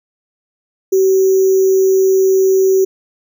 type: tone with sample-and-hold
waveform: sine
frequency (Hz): 380.8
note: F#4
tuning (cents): +50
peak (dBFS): -8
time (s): 0.92-2.85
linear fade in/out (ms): 10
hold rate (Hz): 6300
effects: none